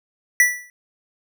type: tone with exponential decay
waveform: square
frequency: 1962 Hz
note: B6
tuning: 12 cents flat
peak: -9 dBFS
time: 0.4-0.7 s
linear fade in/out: 1 ms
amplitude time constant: 64 ms
effects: none